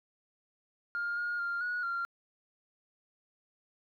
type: tone with pitch steps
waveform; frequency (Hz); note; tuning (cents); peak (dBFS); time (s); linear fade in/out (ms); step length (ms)
sine; 1409 / 1426 / 1396 / 1456 / 1384; F6 / F6 / F6 / F#6 / F6; +15 / +36 / -1 / -28 / -16; -30; 0.95-2.05; 0; 220
effects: tanh soft clip ceiling -28 dBFS + 12-bit